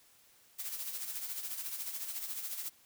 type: noise with tremolo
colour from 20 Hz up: blue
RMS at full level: -38 dBFS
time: 0.58-2.7 s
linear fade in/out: 20 ms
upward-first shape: sine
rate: 14 Hz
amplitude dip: 55%
effects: white hiss -64 dBFS RMS until 2.85 s